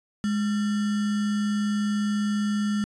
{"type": "tone with sample-and-hold", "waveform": "sine", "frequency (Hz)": 207.7, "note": "G#3", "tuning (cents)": 0, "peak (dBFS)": -22, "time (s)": [0.24, 2.84], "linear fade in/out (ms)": 0, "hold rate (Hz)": 1575, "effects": ["resampled to 22050 Hz"]}